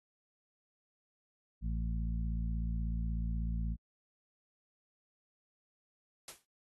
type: harmonic tone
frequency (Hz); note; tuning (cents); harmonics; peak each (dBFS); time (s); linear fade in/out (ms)
56.4; A1; +44; 1 / 2 / 3 / 4; -33 / -43 / -41 / -46; 1.61-3.77; 50
type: noise with exponential decay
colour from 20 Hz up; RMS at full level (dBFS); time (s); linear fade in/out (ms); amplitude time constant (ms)
white; -42; 6.28-6.45; 2; 35
effects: AAC 32 kbps